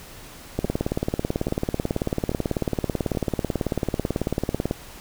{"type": "two click trains", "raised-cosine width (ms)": 2, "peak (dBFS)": [-15, -9], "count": [4, 76], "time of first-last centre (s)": [[0.65, 3.15], [0.59, 4.711]], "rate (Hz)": [1.2, 18.2], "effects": ["pink hiss -43 dBFS RMS until 5 s"]}